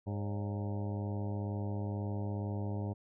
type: harmonic tone with a mistuned harmonic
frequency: 102.1 Hz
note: G#2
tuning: 29 cents flat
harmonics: 1 / 2 / 3 / 4 / 5 / 6 / 7 / 8 / 9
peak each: -35 / -41 / -45 / -47 / -49 / -51 / -52 / -53 / -54 dBFS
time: 0.06-2.94 s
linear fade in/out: 20 ms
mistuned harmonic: 5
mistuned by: +84 cents
effects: none

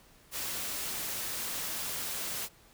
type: noise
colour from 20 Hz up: white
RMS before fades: -36 dBFS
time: 0.31-2.49 s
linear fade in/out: 50 ms
effects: pink hiss -60 dBFS RMS until 2.73 s

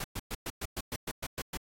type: noise bursts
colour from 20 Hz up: pink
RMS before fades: -36 dBFS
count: 11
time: 0-1.573 s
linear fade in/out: 5 ms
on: 43 ms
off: 110 ms
effects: AAC 48 kbps

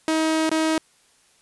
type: tone with dropouts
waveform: sawtooth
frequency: 317.5 Hz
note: D#4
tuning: 35 cents sharp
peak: -15 dBFS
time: 0.08-0.78 s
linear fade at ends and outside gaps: 1 ms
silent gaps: 0.494-0.515 s
effects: white hiss -59 dBFS RMS until 1.41 s + resampled to 24000 Hz

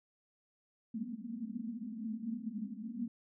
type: band-pass noise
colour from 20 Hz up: white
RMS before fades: -41 dBFS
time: 0.94-3.08 s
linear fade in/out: 5 ms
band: 210 to 240 Hz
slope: 96 dB/octave
effects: none

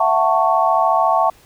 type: chord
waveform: sine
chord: F# minor seventh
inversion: third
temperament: just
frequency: 666 / 740 / 888 / 1110 Hz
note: E5 / F#5 / A5 / C#6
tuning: +18 / 0 / +16 / +2 cents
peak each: -18 dBFS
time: 0-1.3 s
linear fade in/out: 5 ms
effects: pink hiss -50 dBFS RMS until 1.45 s

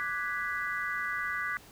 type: chord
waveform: sine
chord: G# half-diminished seventh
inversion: second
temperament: equal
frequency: 1174.7 / 1480 / 1661.2 / 1975.5 Hz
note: D6 / F#6 / G#6 / B6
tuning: 0 / 0 / 0 / 0 cents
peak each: -37 / -36 / -37 / -35 dBFS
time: 0-1.57 s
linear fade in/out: 0 ms
effects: pink hiss -54 dBFS RMS until 1.71 s

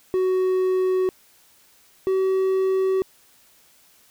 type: tone pair in turn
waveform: triangle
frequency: 372.2 / 380 Hz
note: F#4 / F#4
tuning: +10 / +46 cents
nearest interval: unison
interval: 36 cents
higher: second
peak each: -16 dBFS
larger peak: neither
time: 0.14-1.09 / 2.07-3.02 s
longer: neither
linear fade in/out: 0 ms
effects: white hiss -56 dBFS RMS until 4.1 s

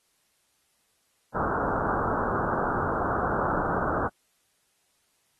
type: low-pass noise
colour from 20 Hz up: white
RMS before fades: -28 dBFS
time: 1.34-4.09 s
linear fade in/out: 20 ms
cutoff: 1500 Hz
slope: 96 dB/octave
effects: white hiss -70 dBFS RMS until 5.39 s + AAC 32 kbps

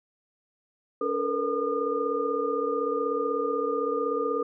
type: tone cluster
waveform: sine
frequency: 284.2 / 441.2 / 477.2 / 498.1 / 1214 Hz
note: C#4 / A4 / A#4 / B4 / D#6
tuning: +43 / +5 / +41 / +15 / -43 cents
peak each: -34 / -29 / -29 / -38 / -31 dBFS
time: 1.01-4.43 s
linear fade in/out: 5 ms
effects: none

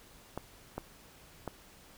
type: clicks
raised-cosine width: 1 ms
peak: -22 dBFS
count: 3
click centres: 0.376 / 0.78 / 1.477 s
effects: pink hiss -57 dBFS RMS until 1.97 s

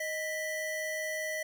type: tone pair together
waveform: square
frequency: 623.5 / 1975.5 Hz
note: D#5 / B6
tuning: +3 / 0 cents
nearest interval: octave + minor sixth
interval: 1997 cents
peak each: -37 / -36 dBFS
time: 0-1.43 s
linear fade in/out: 5 ms
effects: none

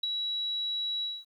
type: tone with ADSR envelope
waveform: sine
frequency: 3900 Hz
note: B7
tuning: 23 cents flat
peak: -24 dBFS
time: 0.03-1.25 s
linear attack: 7 ms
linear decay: 10 ms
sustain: -5 dB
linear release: 220 ms
effects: tanh soft clip ceiling -20 dBFS + 11-bit

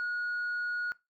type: tone with tanh clipping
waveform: sine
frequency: 1449 Hz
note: F#6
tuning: 37 cents flat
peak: -31 dBFS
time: 0-0.92 s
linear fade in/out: 0 ms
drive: 1 dB
effects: noise-tail reverb RT60 0.2 s tail -19 dB re dry

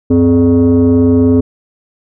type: tone with frequency modulation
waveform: sine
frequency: 259.1 Hz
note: C4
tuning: 17 cents flat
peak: -4 dBFS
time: 0.1-1.41 s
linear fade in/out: 10 ms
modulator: 165 Hz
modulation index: 0.92
effects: tanh soft clip ceiling -3 dBFS

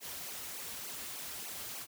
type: noise with flanger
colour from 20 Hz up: white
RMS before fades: -43 dBFS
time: 0-1.87 s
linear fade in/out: 50 ms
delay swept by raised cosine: 0.55 to 6.15 ms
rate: 3.4 Hz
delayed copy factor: -0.85
effects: none

